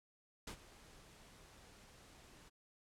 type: noise with ADSR envelope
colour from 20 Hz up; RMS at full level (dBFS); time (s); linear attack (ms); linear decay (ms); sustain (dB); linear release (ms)
pink; -45; 0.47-2.5; 5; 83; -16; 23
effects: low-pass 10000 Hz 12 dB/octave